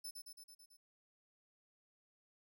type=tone with echo; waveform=20% pulse; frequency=5274 Hz; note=E8; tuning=in tune; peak=-39 dBFS; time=0.04-0.11 s; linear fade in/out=10 ms; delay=110 ms; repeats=6; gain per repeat=-3 dB; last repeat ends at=0.77 s; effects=none